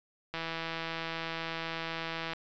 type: click train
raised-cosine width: 0.3 ms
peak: -20 dBFS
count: 328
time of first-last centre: 0.34-2.334 s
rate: 164 Hz
effects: resampled to 16000 Hz

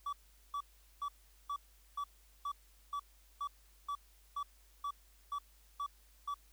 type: tone bursts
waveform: triangle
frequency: 1147 Hz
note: D6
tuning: 41 cents flat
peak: -34 dBFS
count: 14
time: 0.06-6.342 s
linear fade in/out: 5 ms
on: 68 ms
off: 410 ms
effects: added 50 Hz sine -63 dBFS peak until 6.52 s + white hiss -68 dBFS RMS until 6.52 s

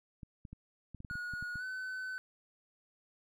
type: clicks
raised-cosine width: 5 ms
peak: -34 dBFS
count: 11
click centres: 0.232 / 0.452 / 0.53 / 0.947 / 1.004 / 1.048 / 1.111 / 1.155 / 1.337 / 1.426 / 1.557 s
type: tone with pitch glide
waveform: triangle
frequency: 1450 to 1515.1 Hz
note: F#6 to F#6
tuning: -35 to +41 cents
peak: -36 dBFS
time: 1.1-2.18 s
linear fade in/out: 0 ms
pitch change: +76 cents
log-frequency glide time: 1.57-1.64 s
effects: none

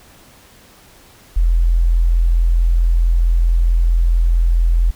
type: tone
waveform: sine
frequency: 42.27 Hz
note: E1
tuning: 44 cents sharp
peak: -10 dBFS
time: 1.36-4.91 s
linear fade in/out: 10 ms
effects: pink hiss -46 dBFS RMS until 4.95 s

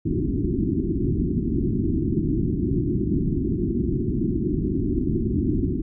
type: low-pass noise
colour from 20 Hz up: white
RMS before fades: -23 dBFS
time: 0.05-5.82 s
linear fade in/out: 10 ms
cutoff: 370 Hz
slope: 96 dB/octave
effects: none

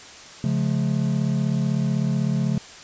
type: chord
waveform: triangle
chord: Db augmented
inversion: none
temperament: equal with one note detuned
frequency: 138.59 / 174.61 / 214.5 Hz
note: Db3 / F3 / A3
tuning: 0 / 0 / -44 cents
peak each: -21 / -23 / -23 dBFS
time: 0.44-2.58 s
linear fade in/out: 2 ms
effects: white hiss -42 dBFS RMS until 2.83 s + resampled to 16000 Hz

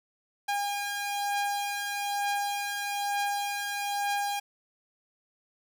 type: beating tone pair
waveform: sawtooth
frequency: 810 / 811.1 Hz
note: G#5 / G#5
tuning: -43 / -41 cents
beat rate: 1.1 Hz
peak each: -32 / -26 dBFS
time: 0.48-4.4 s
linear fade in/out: 10 ms
effects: none

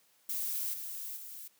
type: noise with level steps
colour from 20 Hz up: violet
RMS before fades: -35 / -41 / -46 dBFS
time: 0.29-1.48 s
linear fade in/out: 5 ms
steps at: 0.73 / 1.16 s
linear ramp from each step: 10 ms
effects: white hiss -68 dBFS RMS until 1.59 s + high-pass 150 Hz 12 dB/octave

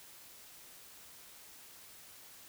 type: silence
effects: white hiss -55 dBFS RMS until 2.48 s

